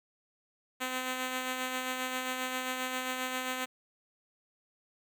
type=tone with tremolo; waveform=5% pulse; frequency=256.3 Hz; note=C4; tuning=36 cents flat; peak=-20 dBFS; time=0.8-3.66 s; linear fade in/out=20 ms; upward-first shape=sine; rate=7.5 Hz; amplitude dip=35%; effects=none